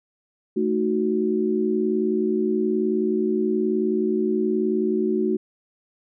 sine chord, D# diminished, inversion second, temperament equal, 220 / 311.1 / 370 Hz, A3 / D#4 / F#4, 0 / 0 / 0 cents, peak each -24 / -26 / -22 dBFS, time 0.56-5.37 s, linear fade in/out 10 ms, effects none

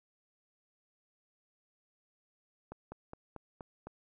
slowing click train, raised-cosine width 1 ms, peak -30 dBFS, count 6, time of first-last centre 2.72-3.87 s, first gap 200 ms, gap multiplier 1.07, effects none

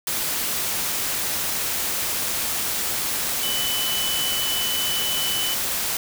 sine tone in noise, 2997 Hz, F#7, 22 cents sharp, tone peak -25 dBFS, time 3.43-5.54 s, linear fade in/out 2 ms, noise white, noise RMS -25 dBFS, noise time 0.07-5.97 s, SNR -3 dB, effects none

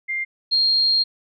sine tone pair in turn, 2100 / 4224 Hz, C7 / C8, +6 / +16 cents, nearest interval octave, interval 1210 cents, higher second, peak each -22 / -15 dBFS, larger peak second, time 0.08-0.25 / 0.51-1.04 s, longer second, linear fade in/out 20 ms, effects none

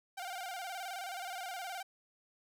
sawtooth tone with vibrato, 740 Hz, F#5, in tune, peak -36 dBFS, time 0.17-1.83 s, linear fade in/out 10 ms, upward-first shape square, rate 19 Hz, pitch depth 79 cents each way, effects none

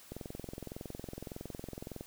click train, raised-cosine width 2 ms, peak -28 dBFS, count 42, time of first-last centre 0.12-2.009 s, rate 21.7 Hz, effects white hiss -56 dBFS RMS until 2.06 s

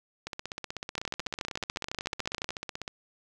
two click trains, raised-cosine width 0.2 ms, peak -18 / -14 dBFS, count 43 / 22, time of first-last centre 0.27-2.879 / 0.98-2.491 s, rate 16.1 / 13.9 Hz, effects none

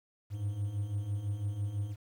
triangle beating tone pair, 97.6 / 103.6 Hz, G2 / G#2, -7 / -4 cents, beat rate 6 Hz, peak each -37 / -31 dBFS, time 0.3-1.96 s, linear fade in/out 50 ms, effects 10-bit

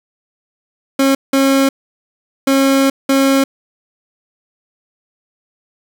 30% pulse tone bursts at uneven times, 271.5 Hz, C#4, 36 cents flat, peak -7 dBFS, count 4, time 0.99-1.15 / 1.33-1.69 / 2.47-2.9 / 3.09-3.44 s, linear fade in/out 5 ms, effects none

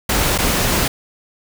pink noise with dropouts, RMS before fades -17 dBFS, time 0.09-0.88 s, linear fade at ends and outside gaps 5 ms, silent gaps 0.379-0.385 s, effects none

